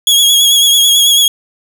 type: tone with vibrato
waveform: sawtooth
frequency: 3322 Hz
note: G#7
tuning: in tune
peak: -3 dBFS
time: 0.07-1.28 s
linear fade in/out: 2 ms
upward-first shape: triangle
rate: 9.1 Hz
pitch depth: 43 cents each way
effects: none